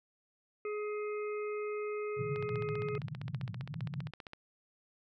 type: harmonic tone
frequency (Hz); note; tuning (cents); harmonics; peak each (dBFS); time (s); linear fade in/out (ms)
420; G#4; +19; 1 / 3 / 5 / 6; -35 / -45 / -49 / -51; 0.65-2.98; 2
type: band-pass noise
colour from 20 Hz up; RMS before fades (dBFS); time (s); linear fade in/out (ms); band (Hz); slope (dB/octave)
white; -40; 2.16-4.11; 50; 110 to 160; 48
type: click train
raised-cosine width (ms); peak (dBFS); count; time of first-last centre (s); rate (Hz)
0.3; -29; 31; 2.36-4.334; 15.2
effects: none